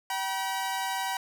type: tone pair together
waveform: sawtooth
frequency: 768 / 962.9 Hz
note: G5 / B5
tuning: -36 / -44 cents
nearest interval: major third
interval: 392 cents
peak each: -28 dBFS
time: 0.1-1.17 s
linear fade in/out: 2 ms
effects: none